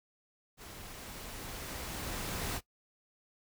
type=noise with level ramp; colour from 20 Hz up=pink; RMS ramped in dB=-49 to -36 dBFS; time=0.57-2.61 s; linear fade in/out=50 ms; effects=noise-tail reverb RT60 0.1 s tail -19 dB re dry